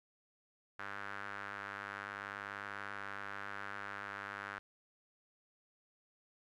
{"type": "tone with band-pass filter", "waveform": "sawtooth", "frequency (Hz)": 100.4, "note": "G2", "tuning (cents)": 42, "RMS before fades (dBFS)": -45, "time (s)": [0.79, 4.59], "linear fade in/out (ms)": 5, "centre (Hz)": 1500, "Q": 3.3, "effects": []}